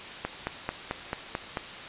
click train, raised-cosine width 0.5 ms, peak -14 dBFS, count 7, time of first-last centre 0.25-1.572 s, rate 4.54 Hz, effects white hiss -40 dBFS RMS until 1.88 s + resampled to 8000 Hz

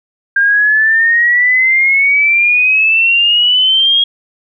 sine exponential sweep, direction up, 1597 to 3291 Hz, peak -7 dBFS, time 0.36-4.04 s, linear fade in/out 5 ms, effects none

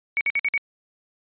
sine tone bursts, 2245 Hz, C#7, 21 cents sharp, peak -19 dBFS, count 5, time 0.17-0.577 s, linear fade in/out 0 ms, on 39 ms, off 53 ms, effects resampled to 8000 Hz

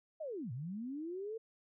sine linear two-way sweep, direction down then up, 659.3 to 110.8 to 458.8 Hz, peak -39 dBFS, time 0.2-1.38 s, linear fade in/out 10 ms, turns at 0.52 s, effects none

